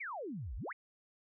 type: exponential two-way sweep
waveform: sine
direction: down then up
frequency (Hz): 2434 to 46.25 to 2434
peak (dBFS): -39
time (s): 0-0.73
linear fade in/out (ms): 10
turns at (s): 0.56
effects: none